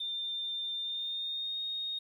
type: tone with pitch glide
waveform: triangle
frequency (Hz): 3595 to 3717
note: A7 to A#7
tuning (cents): +36 to -6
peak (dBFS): -30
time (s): 0-1.99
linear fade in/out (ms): 10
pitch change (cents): +58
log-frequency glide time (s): 0.77-1.61
effects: tanh soft clip ceiling -32 dBFS + 12-bit